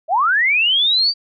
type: linear sweep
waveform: sine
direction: up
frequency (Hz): 598 to 4699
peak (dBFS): -12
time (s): 0.08-1.14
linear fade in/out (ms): 50
effects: MP3 64 kbps